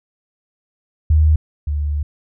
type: tone pair in turn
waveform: sine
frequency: 77.3 / 73.6 Hz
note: D#2 / D2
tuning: -11 / +4 cents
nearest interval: minor second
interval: 85 cents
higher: first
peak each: -9 / -17 dBFS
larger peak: first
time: 1.1-1.36 / 1.67-2.03 s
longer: second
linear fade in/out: 5 ms
effects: none